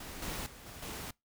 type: noise with level steps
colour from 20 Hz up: pink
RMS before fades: -45 / -39 / -52 / -48 / -42 dBFS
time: 0-1.11 s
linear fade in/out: 5 ms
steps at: 0.22 / 0.46 / 0.66 / 0.82 s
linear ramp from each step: 5 ms
effects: noise-tail reverb RT60 0.2 s tail -24 dB re dry